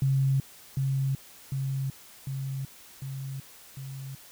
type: tone with echo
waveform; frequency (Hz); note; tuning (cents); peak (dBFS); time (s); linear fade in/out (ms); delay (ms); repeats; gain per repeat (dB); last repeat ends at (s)
sine; 135.1; C#3; -44; -21; 0.02-0.4; 2; 750; 5; -3; 4.15
effects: white hiss -51 dBFS RMS until 4.31 s